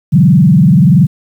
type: tone with frequency modulation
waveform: sine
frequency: 164.81 Hz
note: E3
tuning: in tune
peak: -3 dBFS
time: 0.12-1.07 s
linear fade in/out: 20 ms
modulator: 21.1 Hz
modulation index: 1.6
effects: 7-bit